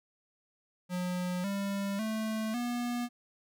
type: tone with pitch steps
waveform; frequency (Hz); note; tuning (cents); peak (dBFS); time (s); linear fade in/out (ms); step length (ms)
square; 180 / 198.57 / 219.1 / 241.7; F#3 / G3 / A3 / B3; -47 / +23 / -7 / -37; -32; 0.89-3.09; 50; 550
effects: none